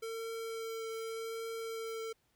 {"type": "tone with vibrato", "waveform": "square", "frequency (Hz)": 451.4, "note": "A4", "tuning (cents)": 44, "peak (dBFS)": -39, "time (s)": [0.02, 2.13], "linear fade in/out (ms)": 10, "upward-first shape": "triangle", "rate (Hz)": 0.86, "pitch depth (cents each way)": 12, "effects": ["pink hiss -75 dBFS RMS until 2.35 s"]}